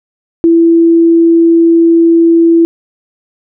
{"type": "tone", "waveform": "sine", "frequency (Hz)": 333.4, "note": "E4", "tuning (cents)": 20, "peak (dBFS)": -3, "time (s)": [0.44, 2.65], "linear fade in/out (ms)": 0, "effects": []}